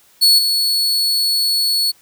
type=tone with level steps; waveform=40% pulse; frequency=4404 Hz; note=C#8; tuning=12 cents flat; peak=-7 / -13 dBFS; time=0.21-1.92 s; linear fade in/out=20 ms; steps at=0.38 s; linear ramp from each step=10 ms; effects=white hiss -52 dBFS RMS until 2.01 s